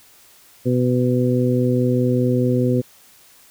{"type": "harmonic tone", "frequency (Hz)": 124.8, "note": "B2", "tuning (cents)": 19, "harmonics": [1, 2, 3, 4], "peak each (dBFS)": [-19, -19, -23, -23], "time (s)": [0.65, 2.82], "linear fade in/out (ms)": 20, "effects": ["white hiss -50 dBFS RMS until 3.5 s"]}